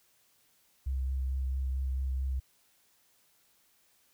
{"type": "tone with vibrato", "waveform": "sine", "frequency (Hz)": 65.8, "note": "C2", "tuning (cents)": 10, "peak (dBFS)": -29, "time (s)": [0.86, 2.4], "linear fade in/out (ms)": 10, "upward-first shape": "sine", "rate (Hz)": 4.5, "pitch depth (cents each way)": 18, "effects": ["white hiss -68 dBFS RMS until 4.13 s"]}